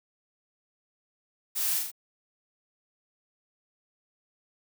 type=noise with echo; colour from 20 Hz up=blue; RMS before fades=-30 dBFS; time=1.55-1.8 s; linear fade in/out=20 ms; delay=39 ms; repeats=3; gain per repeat=-3 dB; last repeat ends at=1.917 s; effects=none